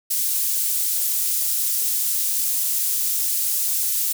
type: high-pass noise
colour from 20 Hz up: pink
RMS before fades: -22 dBFS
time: 0.1-4.13 s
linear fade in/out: 10 ms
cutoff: 9700 Hz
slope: 12 dB/octave
effects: none